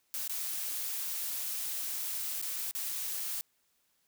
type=noise with dropouts; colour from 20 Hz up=blue; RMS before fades=-36 dBFS; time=0.14-3.41 s; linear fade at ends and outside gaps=0 ms; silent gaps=0.277-0.295 / 2.415-2.425 / 2.711-2.75 s; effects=white hiss -74 dBFS RMS until 4.07 s

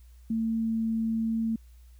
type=tone; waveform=sine; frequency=224.7 Hz; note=A3; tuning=37 cents sharp; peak=-25 dBFS; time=0.3-1.56 s; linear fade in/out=5 ms; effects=added 60 Hz sine -49 dBFS peak until 1.99 s + white hiss -67 dBFS RMS until 1.99 s

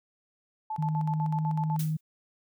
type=tone with tremolo; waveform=sine; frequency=870 Hz; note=A5; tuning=20 cents flat; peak=-30 dBFS; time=0.7-1.77 s; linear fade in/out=5 ms; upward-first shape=square; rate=8 Hz; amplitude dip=80%
type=tone with pitch glide; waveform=sine; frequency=155.56 to 156.46 Hz; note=D#3 to D#3; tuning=0 to +10 cents; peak=-26 dBFS; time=0.78-1.97 s; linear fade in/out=10 ms; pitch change=+10 cents; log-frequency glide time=1.18-1.44 s
type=noise with exponential decay; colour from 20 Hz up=blue; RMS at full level=-34 dBFS; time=1.79-2.01 s; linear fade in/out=5 ms; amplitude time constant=47 ms
effects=none

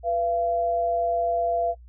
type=tone pair together; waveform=sine; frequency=493.5 / 682 Hz; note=B4 / F5; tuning=-1 / -41 cents; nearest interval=tritone; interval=560 cents; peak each=-29 / -22 dBFS; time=0.03-1.75 s; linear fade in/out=50 ms; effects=noise-tail reverb RT60 0.1 s tail -22 dB re dry + added 60 Hz sine -44 dBFS peak until 1.88 s

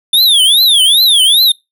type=tone with vibrato; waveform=square; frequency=3513 Hz; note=A7; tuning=3 cents flat; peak=-6 dBFS; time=0.13-1.52 s; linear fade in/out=5 ms; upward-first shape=triangle; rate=2.5 Hz; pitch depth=290 cents each way; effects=noise-tail reverb RT60 0.2 s tail -24 dB re dry

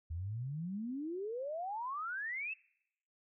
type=exponential sweep; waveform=sine; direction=up; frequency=77.78 to 2700 Hz; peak=-37 dBFS; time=0.1-2.54 s; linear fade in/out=10 ms; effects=noise-tail reverb RT60 0.8 s tail -24 dB re dry

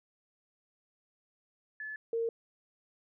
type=tone pair in turn; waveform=sine; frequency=1726 / 459.4 Hz; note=A6 / A#4; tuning=-34 / -25 cents; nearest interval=octave + major seventh; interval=2291 cents; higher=first; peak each=-38 / -29 dBFS; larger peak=second; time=1.8-1.96 / 2.13-2.29 s; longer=neither; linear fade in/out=2 ms; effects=none

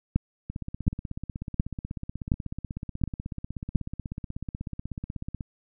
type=two click trains; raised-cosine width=5 ms; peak=-21 / -9 dBFS; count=81 / 6; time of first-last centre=0.5-5.408 / 0.16-3.757 s; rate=16.3 / 1.39 Hz; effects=none

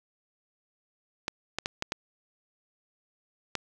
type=clicks; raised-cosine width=0.2 ms; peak=-12 dBFS; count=6; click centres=1.281 / 1.586 / 1.659 / 1.824 / 1.921 / 3.553 s; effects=none

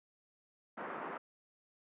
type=band-pass noise; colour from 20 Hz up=white; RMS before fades=-43 dBFS; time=0.77-1.18 s; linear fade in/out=10 ms; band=200 to 1500 Hz; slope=24 dB/octave; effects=resampled to 8000 Hz

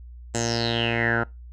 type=tone with low-pass filter sweep; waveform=10% pulse; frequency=116.54 Hz; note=A#2; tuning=in tune; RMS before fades=-24 dBFS; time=0.34-1.24 s; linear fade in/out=10 ms; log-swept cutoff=7600 to 1300 Hz; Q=8.2; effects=noise-tail reverb RT60 0.2 s tail -21 dB re dry + added 60 Hz sine -39 dBFS peak until 1.52 s

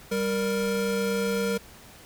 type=tone pair together; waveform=square; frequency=196 / 466.6 Hz; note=G3 / A#4; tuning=0 / +2 cents; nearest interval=octave + minor third; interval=1502 cents; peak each=-29 / -27 dBFS; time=0.11-1.58 s; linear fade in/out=10 ms; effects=pink hiss -49 dBFS RMS until 2.05 s

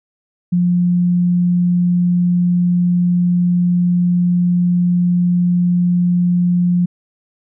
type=tone; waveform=sine; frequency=176.7 Hz; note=F3; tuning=21 cents sharp; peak=-11 dBFS; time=0.52-6.86 s; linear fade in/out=10 ms; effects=none

